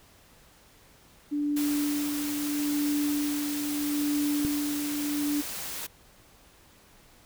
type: tone with tremolo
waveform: sine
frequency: 292.5 Hz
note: D4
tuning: 7 cents flat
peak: -24 dBFS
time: 1.31-5.42 s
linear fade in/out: 20 ms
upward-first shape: sine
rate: 0.77 Hz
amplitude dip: 45%
type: noise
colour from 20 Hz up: white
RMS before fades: -36 dBFS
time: 1.56-5.87 s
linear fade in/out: 10 ms
type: click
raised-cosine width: 3 ms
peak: -19 dBFS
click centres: 4.45 s
effects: pink hiss -57 dBFS RMS until 7.25 s